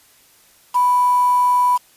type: tone with quantisation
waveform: sine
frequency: 987.8 Hz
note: B5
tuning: in tune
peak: -12 dBFS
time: 0.74-1.78 s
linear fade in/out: 20 ms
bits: 5
effects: white hiss -52 dBFS RMS until 1.96 s + resampled to 32000 Hz